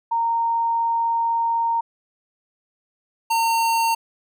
sine / square tone pair in turn, 924 / 913.4 Hz, A#5 / A#5, -16 / -36 cents, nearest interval unison, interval 20 cents, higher first, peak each -18 dBFS, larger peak neither, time 0.11-1.81 / 3.3-3.95 s, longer first, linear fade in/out 10 ms, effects none

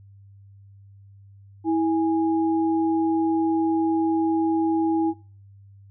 sine tone pair together, 325 / 825.4 Hz, E4 / G#5, -24 / -11 cents, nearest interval octave + major third, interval 1613 cents, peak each -19 / -28 dBFS, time 1.64-5.14 s, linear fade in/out 50 ms, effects noise-tail reverb RT60 0.4 s tail -21 dB re dry + added 99 Hz sine -46 dBFS peak until 5.9 s

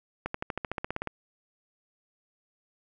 accelerating click train, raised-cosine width 0.5 ms, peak -16 dBFS, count 13, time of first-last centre 0.26-1.073 s, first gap 84 ms, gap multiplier 0.96, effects none

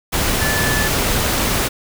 sine tone in noise, 1739 Hz, A6, 21 cents flat, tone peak -21 dBFS, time 0.4-0.89 s, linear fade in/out 20 ms, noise pink, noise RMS -18 dBFS, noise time 0.12-1.69 s, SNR -6 dB, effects none

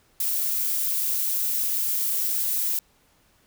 violet noise, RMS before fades -25 dBFS, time 0.2-2.79 s, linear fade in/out 2 ms, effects pink hiss -62 dBFS RMS until 3.46 s

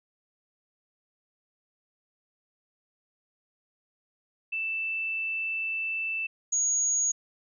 sine tone pair in turn, 2651 / 6680 Hz, E7 / G#8, +9 / +9 cents, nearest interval octave + major third, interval 1600 cents, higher second, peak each -28 / -23 dBFS, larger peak second, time 4.52-6.27 / 6.52-7.12 s, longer first, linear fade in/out 10 ms, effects none

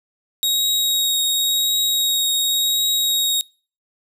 sawtooth tone with vibrato, 3779 Hz, A#7, 23 cents sharp, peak -14 dBFS, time 0.43-3.41 s, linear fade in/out 0 ms, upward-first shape triangle, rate 0.92 Hz, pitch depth 12 cents each way, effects noise-tail reverb RT60 0.4 s tail -26 dB re dry

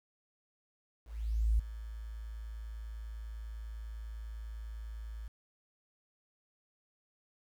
sine tone with ADSR envelope, 55 Hz, A1, in tune, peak -24 dBFS, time 1.05-5.28 s, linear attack 540 ms, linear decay 8 ms, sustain -16 dB, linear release 3 ms, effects 10-bit

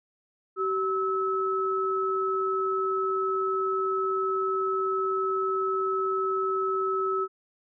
sine tone pair together, 382.6 / 1298.5 Hz, G4 / E6, -42 / -26 cents, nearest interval octave + major sixth, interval 2116 cents, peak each -27 dBFS, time 0.56-7.28 s, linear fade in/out 50 ms, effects none

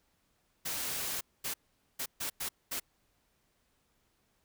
white noise bursts at uneven times, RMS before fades -36 dBFS, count 6, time 0.65-1.21 / 1.44-1.54 / 1.99-2.06 / 2.2-2.3 / 2.4-2.49 / 2.71-2.8 s, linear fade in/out 10 ms, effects pink hiss -74 dBFS RMS until 4.44 s

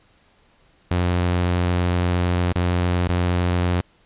sawtooth tone with dropouts, 88.7 Hz, F2, 27 cents sharp, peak -14 dBFS, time 0.91-3.81 s, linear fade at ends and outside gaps 0 ms, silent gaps 2.525-2.557 / 3.075-3.092 s, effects pink hiss -58 dBFS RMS until 4.05 s + resampled to 8000 Hz

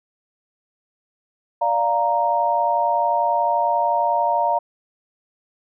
sine chord, Bb major, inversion first, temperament equal, 587.3 / 698.5 / 932.3 Hz, D5 / F5 / Bb5, 0 / 0 / 0 cents, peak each -24 / -21 / -19 dBFS, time 1.61-4.59 s, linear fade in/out 10 ms, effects none

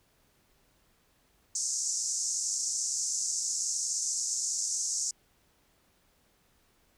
white band-pass noise, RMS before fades -32 dBFS, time 1.55-5.11 s, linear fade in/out 5 ms, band 5700 to 7600 Hz, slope 48 dB/octave, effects pink hiss -68 dBFS RMS until 6.97 s

